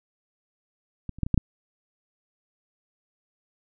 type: clicks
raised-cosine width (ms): 5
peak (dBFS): -20 / -30 / -10 / -19 / -8 / -6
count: 6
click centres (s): 1.093 / 1.186 / 1.233 / 1.265 / 1.343 / 1.377
effects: none